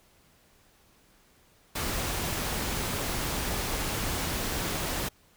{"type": "noise", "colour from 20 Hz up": "pink", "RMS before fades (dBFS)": -31, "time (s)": [1.75, 5.09], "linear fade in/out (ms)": 10, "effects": ["pink hiss -62 dBFS RMS until 5.36 s"]}